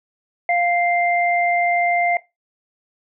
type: tone pair together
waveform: sine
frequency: 698.5 / 2093 Hz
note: F5 / C7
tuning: 0 / 0 cents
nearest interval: octave + perfect fifth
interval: 1900 cents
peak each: -17 / -20 dBFS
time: 0.49-2.17 s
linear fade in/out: 2 ms
effects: noise-tail reverb RT60 0.2 s tail -17 dB re dry